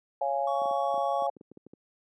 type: chord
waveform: sine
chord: Db major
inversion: none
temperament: just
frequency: 554.4 / 693 / 831.5 Hz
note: Db5 / F5 / Ab5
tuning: 0 / -14 / +2 cents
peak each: -30 dBFS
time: 0.21-1.3 s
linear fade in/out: 5 ms
type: tone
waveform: triangle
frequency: 1118 Hz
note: C#6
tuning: 14 cents sharp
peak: -32 dBFS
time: 0.47-1.27 s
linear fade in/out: 5 ms
type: clicks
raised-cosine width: 3 ms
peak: -29 dBFS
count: 12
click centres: 0.618 / 0.657 / 0.711 / 0.942 / 0.978 / 1.222 / 1.367 / 1.411 / 1.516 / 1.573 / 1.666 / 1.735 s
effects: high-pass 300 Hz 12 dB/octave